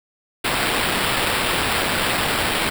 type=noise with sample-and-hold; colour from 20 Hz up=white; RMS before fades=-21 dBFS; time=0.44-2.7 s; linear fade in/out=10 ms; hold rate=6300 Hz; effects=none